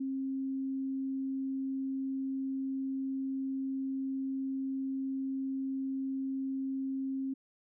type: tone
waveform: sine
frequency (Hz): 267.7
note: C4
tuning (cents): +40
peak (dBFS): -32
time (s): 0-7.34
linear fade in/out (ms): 10
effects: none